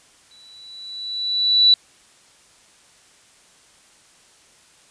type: tone with exponential growth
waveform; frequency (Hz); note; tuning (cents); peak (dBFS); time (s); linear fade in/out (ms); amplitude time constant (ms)
sine; 3951; B7; 0; -8; 0.31-1.74; 2; 310
effects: white hiss -53 dBFS RMS until 4.9 s + resampled to 22050 Hz